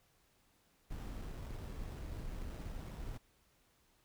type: noise with sample-and-hold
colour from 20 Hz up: brown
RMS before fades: -44 dBFS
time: 0.9-3.18 s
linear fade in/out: 10 ms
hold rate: 4410 Hz
effects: pink hiss -72 dBFS RMS until 4.04 s